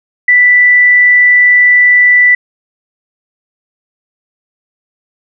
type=tone; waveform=sine; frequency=1975.5 Hz; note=B6; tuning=in tune; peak=-3 dBFS; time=0.28-2.35 s; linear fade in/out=5 ms; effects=none